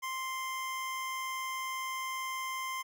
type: tone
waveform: 25% pulse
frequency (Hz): 1046.5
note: C6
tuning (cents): 0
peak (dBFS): -31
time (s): 0.02-2.83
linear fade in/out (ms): 20
effects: none